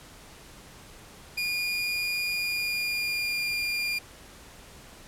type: tone with pitch glide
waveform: 30% pulse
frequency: 2431 to 2406 Hz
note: D#7 to D7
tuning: -41 to +41 cents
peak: -24 dBFS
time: 1.37-3.99 s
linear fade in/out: 10 ms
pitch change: -18 cents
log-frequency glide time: 2.36-3.5 s
effects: pink hiss -49 dBFS RMS until 5.07 s + low-pass 12000 Hz 12 dB/octave